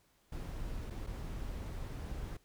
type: noise with dropouts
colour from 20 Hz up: brown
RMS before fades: -41 dBFS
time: 0.32-2.37 s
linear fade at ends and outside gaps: 5 ms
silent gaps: 0.901-0.905 / 1.066-1.07 s
effects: pink hiss -71 dBFS RMS until 2.44 s